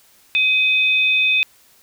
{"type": "tone pair together", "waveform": "sine", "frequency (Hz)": [2527, 3566], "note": ["D#7", "A7"], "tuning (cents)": [26, 22], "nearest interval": "tritone", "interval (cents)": 596, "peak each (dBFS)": [-14, -21], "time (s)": [0.35, 1.43], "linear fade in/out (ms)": 0, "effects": ["white hiss -53 dBFS RMS until 1.82 s"]}